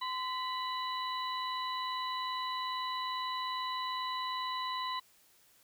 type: harmonic tone with a mistuned harmonic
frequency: 987.8 Hz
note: B5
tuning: in tune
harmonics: 1 / 2 / 3 / 4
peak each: -35 / -44 / -46 / -41 dBFS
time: 0.01-5 s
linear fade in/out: 10 ms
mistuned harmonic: 1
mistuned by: +66 cents
effects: white hiss -65 dBFS RMS until 5.63 s